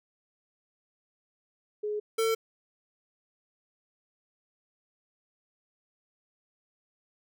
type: tone pair in turn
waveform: sine / square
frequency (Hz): 420 / 450.1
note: G#4 / A4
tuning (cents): +19 / +39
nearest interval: minor second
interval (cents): 120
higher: second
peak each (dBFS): -29 / -25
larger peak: second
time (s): 1.83-2 / 2.18-2.35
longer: neither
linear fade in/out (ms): 10
effects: none